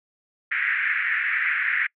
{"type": "band-pass noise", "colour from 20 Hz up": "pink", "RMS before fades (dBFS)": -24, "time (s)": [0.51, 1.87], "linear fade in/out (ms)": 10, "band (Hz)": [1600, 2200], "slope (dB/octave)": 48, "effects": ["noise-tail reverb RT60 0.1 s tail -26 dB re dry"]}